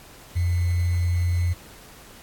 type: tone with sample-and-hold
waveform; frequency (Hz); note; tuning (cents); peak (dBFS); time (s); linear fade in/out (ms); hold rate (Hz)
sine; 87.4; F2; +2; -19; 0.35-1.54; 20; 2100
effects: pink hiss -47 dBFS RMS until 2.22 s + AAC 64 kbps